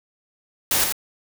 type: noise with echo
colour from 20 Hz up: white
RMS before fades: -20 dBFS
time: 0.71-0.84 s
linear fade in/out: 2 ms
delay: 84 ms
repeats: 1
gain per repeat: -4 dB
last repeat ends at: 0.924 s
effects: none